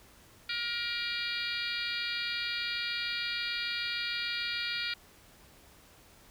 harmonic tone, 473.4 Hz, A#4, 27 cents sharp, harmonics 3 / 4 / 5 / 6 / 7 / 8 / 9 / 10, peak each -39 / -41 / -37 / -43 / -42 / -40 / -41 / -41 dBFS, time 0.49-4.94 s, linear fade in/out 5 ms, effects pink hiss -58 dBFS RMS until 6.3 s

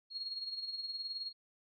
sine tone with tremolo, 4288 Hz, C8, 42 cents sharp, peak -36 dBFS, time 0.1-1.33 s, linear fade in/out 50 ms, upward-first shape sine, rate 19 Hz, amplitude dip 60%, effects none

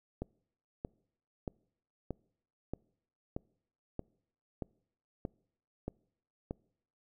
click train, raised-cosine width 2 ms, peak -23 dBFS, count 11, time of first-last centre 0.22-6.509 s, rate 1.59 Hz, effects noise-tail reverb RT60 0.7 s tail -26 dB re dry

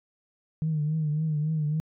sine tone with vibrato, 153.9 Hz, D#3, 19 cents flat, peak -23 dBFS, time 0.62-1.8 s, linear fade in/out 0 ms, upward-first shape triangle, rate 3.6 Hz, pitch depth 75 cents each way, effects tanh soft clip ceiling -19 dBFS

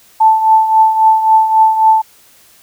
sine tone with tremolo, 880 Hz, A5, in tune, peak -3 dBFS, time 0.2-2.02 s, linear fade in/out 10 ms, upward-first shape triangle, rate 3.7 Hz, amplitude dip 70%, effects white hiss -46 dBFS RMS until 2.62 s

